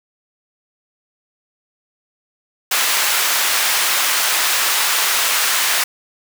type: high-pass noise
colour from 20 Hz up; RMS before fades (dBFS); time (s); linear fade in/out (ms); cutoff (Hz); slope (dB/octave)
pink; -17; 2.71-5.84; 5; 1200; 12
effects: none